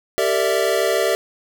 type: chord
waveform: square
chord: E half-diminished seventh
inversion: first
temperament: equal with one note detuned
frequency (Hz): 392 / 459.2 / 587.3 / 659.3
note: G4 / Bb4 / D5 / E5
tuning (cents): 0 / -26 / 0 / 0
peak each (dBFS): -23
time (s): 0.18-1.15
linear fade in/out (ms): 0
effects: 8-bit